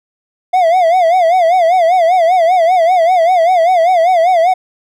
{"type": "tone with vibrato", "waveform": "triangle", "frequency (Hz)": 698.5, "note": "F5", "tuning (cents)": 0, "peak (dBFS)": -5, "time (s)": [0.53, 4.54], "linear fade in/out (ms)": 10, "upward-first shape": "sine", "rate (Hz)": 5.1, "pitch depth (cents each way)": 130, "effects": []}